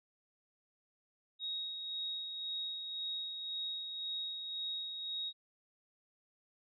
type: tone with tremolo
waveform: sine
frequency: 3772 Hz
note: A#7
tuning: 20 cents sharp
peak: -36 dBFS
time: 1.39-5.33 s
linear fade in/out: 50 ms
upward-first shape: sine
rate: 1.9 Hz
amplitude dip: 40%
effects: none